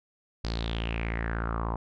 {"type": "tone with low-pass filter sweep", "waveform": "sawtooth", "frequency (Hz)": 56.6, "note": "A1", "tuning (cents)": 50, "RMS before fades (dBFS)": -31, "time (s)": [0.44, 1.76], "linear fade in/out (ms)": 5, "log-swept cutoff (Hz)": [4800, 950], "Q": 5.7, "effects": []}